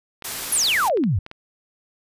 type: clicks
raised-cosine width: 0.3 ms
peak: -21 dBFS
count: 11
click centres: 0.223 / 0.422 / 0.516 / 0.567 / 0.641 / 0.684 / 0.898 / 0.973 / 1.038 / 1.264 / 1.314 s
type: noise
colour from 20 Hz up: white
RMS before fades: -29 dBFS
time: 0.24-0.89 s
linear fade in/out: 10 ms
type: exponential sweep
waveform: sine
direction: down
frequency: 11770 to 80.5 Hz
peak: -17 dBFS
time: 0.52-1.19 s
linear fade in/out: 5 ms
effects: resampled to 32000 Hz